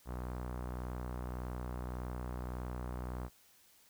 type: tone with low-pass filter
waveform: sawtooth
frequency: 61.74 Hz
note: B1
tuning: in tune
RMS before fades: -41 dBFS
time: 0.05-3.3 s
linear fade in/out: 50 ms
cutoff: 1200 Hz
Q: 1.6
effects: white hiss -65 dBFS RMS until 3.89 s